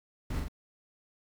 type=noise with echo; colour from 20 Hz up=brown; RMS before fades=-33 dBFS; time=0.3-0.4 s; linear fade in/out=5 ms; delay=42 ms; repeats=2; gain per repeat=-3 dB; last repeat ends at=0.484 s; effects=none